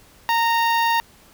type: tone with notch filter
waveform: sawtooth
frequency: 925 Hz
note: A#5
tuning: 14 cents flat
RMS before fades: -19 dBFS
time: 0.29-1 s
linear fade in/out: 0 ms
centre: 8300 Hz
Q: 0.61
effects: pink hiss -51 dBFS RMS until 1.33 s